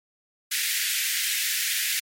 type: high-pass noise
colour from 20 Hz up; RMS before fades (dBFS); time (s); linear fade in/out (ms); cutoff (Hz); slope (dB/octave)
pink; -26; 0.51-2; 10; 1700; 48
effects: MP3 64 kbps